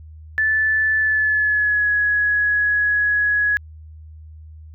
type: tone with pitch glide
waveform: sine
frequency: 1748 to 1676.8 Hz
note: A6 to G#6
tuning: -12 to +16 cents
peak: -15 dBFS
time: 0.38-3.57 s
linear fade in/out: 0 ms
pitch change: -72 cents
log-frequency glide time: 0.98-1.9 s
effects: added 78 Hz sine -37 dBFS peak until 4.74 s